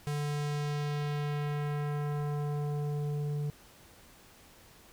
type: tone with low-pass filter sweep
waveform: square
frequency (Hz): 146.83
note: D3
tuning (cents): 0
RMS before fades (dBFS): -33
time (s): 0.07-3.5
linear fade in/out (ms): 0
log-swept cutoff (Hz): 12000 to 330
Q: 0.89
effects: pink hiss -57 dBFS RMS until 4.92 s